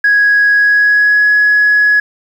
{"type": "tone with pitch glide", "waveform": "sine", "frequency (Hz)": [1661.2, 1682.4], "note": ["G#6", "G#6"], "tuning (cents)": [0, 22], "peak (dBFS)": -5, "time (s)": [0.04, 2], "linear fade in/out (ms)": 5, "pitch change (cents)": 22, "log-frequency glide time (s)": [0.54, 1.29], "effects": ["tanh soft clip ceiling -3 dBFS", "7-bit"]}